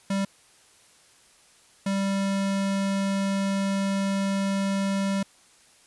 square tone bursts at uneven times, 196 Hz, G3, in tune, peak -24 dBFS, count 2, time 0.1-0.25 / 1.86-5.23 s, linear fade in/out 5 ms, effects white hiss -57 dBFS RMS until 5.86 s + resampled to 24000 Hz

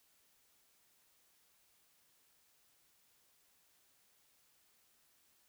silence, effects white hiss -72 dBFS RMS until 5.48 s

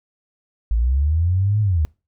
sine linear two-way sweep, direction up then down, 52.3 to 108.2 to 72.1 Hz, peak -15 dBFS, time 0.71-1.85 s, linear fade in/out 0 ms, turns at 1.61 s, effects noise-tail reverb RT60 0.3 s tail -25 dB re dry

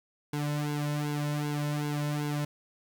sawtooth tone with flanger, 147.5 Hz, D3, 8 cents sharp, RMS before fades -31 dBFS, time 0.33-2.45 s, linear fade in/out 5 ms, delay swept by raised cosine 1.6 to 2.56 ms, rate 2.6 Hz, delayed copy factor -0.95, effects 11-bit

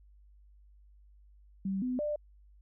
sine tone with pitch steps, 193.1 / 252.1 / 595 Hz, G3 / B3 / D5, -26 / +36 / +22 cents, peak -30 dBFS, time 1.65-2.16 s, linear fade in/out 5 ms, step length 170 ms, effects added 50 Hz sine -56 dBFS peak until 2.61 s

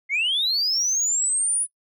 sine linear sweep, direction up, 2065 to 9956 Hz, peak -18 dBFS, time 0.09-1.67 s, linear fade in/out 50 ms, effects noise-tail reverb RT60 0.1 s tail -23 dB re dry + tanh soft clip ceiling -17 dBFS

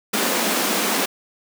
pink high-pass noise, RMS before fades -21 dBFS, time 0.13-1.06 s, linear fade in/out 10 ms, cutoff 190 Hz, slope 96 dB/octave, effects none

